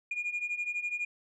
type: beating tone pair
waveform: sine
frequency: 2422 / 2434 Hz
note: D#7 / D#7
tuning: -47 / -39 cents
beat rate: 12 Hz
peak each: -35 / -32 dBFS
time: 0.11-1.05 s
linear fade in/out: 5 ms
effects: tanh soft clip ceiling -27 dBFS